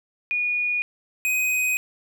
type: tone pair in turn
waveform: sine / square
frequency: 2451 / 2507 Hz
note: D#7 / D#7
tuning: -27 / +12 cents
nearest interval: unison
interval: 39 cents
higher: second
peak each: -21 dBFS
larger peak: neither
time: 0.31-0.82 / 1.25-1.77 s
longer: second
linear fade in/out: 0 ms
effects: none